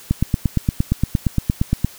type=click train; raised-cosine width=5 ms; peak=-3 dBFS; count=16; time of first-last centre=0.11-1.846 s; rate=8.64 Hz; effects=white hiss -42 dBFS RMS until 1.98 s